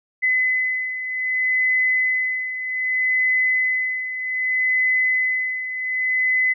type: beating tone pair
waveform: sine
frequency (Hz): 2022 / 2022.64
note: B6 / B6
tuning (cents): +40 / +41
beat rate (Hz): 0.64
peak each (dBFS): -19 / -25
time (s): 0.22-6.54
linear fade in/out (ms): 20
effects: none